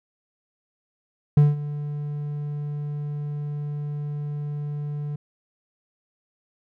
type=tone with ADSR envelope; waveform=triangle; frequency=146.83 Hz; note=D3; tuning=in tune; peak=-8 dBFS; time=1.37-5.16 s; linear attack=4 ms; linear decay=180 ms; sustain=-17 dB; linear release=6 ms; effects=none